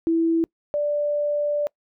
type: tone pair in turn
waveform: sine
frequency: 329.6 / 587.3 Hz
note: E4 / D5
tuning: 0 / 0 cents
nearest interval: minor seventh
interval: 1000 cents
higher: second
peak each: -17 / -20 dBFS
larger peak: first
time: 0.07-0.44 / 0.74-1.67 s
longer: second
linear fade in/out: 0 ms
effects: noise-tail reverb RT60 0.1 s tail -26 dB re dry